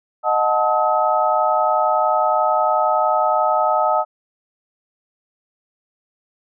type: tone cluster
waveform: sine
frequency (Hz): 620 / 731 / 874 / 1275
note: D#5 / F#5 / A5 / D#6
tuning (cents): -6 / -21 / -12 / +42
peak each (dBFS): -20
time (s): 0.23-4.05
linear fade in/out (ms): 50
effects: none